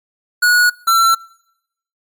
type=tone pair in turn; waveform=square; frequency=1458 / 1348.2 Hz; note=F#6 / E6; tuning=-26 / +39 cents; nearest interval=minor second; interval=135 cents; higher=first; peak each=-10 dBFS; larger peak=neither; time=0.42-0.7 / 0.87-1.15 s; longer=neither; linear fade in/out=10 ms; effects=noise-tail reverb RT60 0.8 s tail -23 dB re dry + MP3 96 kbps